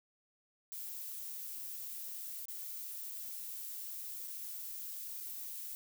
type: noise with dropouts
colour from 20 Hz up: violet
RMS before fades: -44 dBFS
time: 0.72-5.75 s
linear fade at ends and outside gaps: 0 ms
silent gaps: 2.455-2.483 / 3.114-3.118 / 4.275-4.28 / 5.203-5.207 s
effects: none